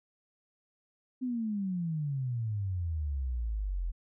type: exponential sweep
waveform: sine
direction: down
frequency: 260.1 to 41.23 Hz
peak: -30 dBFS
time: 1.21-3.92 s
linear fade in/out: 20 ms
effects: none